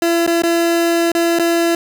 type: tone with dropouts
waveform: 30% pulse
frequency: 337.7 Hz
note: E4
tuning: 42 cents sharp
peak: -10 dBFS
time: 0.02-1.75 s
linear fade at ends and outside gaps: 2 ms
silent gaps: 0.265-0.275 / 0.421-0.435 / 1.118-1.15 / 1.388-1.395 s
effects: 8-bit